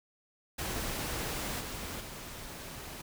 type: noise with level steps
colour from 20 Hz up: pink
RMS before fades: -36 / -40 / -44 dBFS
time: 0.58-3.02 s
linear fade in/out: 10 ms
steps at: 1.6 / 2 s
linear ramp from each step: 10 ms
effects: none